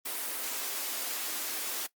white high-pass noise, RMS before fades -35 dBFS, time 0.05-1.87 s, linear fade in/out 10 ms, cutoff 240 Hz, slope 96 dB/octave, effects noise-tail reverb RT60 0.1 s tail -20 dB re dry + Opus 32 kbps

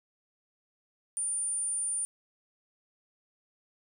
sine tone, 9230 Hz, D9, 31 cents flat, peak -29 dBFS, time 1.17-2.05 s, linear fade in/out 0 ms, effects none

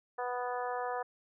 harmonic tone, 246.9 Hz, B3, in tune, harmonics 2 / 3 / 4 / 5 / 6 / 7, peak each -38 / -37 / -40 / -43 / -47 / -46 dBFS, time 0.18-1.03 s, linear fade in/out 10 ms, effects none

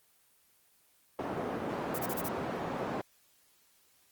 white band-pass noise, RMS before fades -36 dBFS, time 1.19-3.01 s, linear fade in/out 0 ms, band 130 to 740 Hz, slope 12 dB/octave
violet noise bursts, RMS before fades -37 dBFS, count 5, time 1.94-2.288 s, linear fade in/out 10 ms, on 48 ms, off 27 ms
effects white hiss -67 dBFS RMS until 4.11 s + Opus 24 kbps

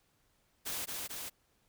white noise with echo, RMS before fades -38 dBFS, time 0.65-0.86 s, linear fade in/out 20 ms, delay 220 ms, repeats 2, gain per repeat -2 dB, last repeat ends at 1.3 s, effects pink hiss -73 dBFS RMS until 1.68 s

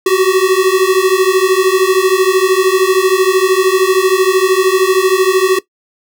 square beating tone pair, 370 / 383 Hz, F#4 / G4, 0 / -40 cents, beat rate 13 Hz, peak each -12 dBFS, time 0.06-5.59 s, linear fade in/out 5 ms, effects noise-tail reverb RT60 0.1 s tail -18 dB re dry

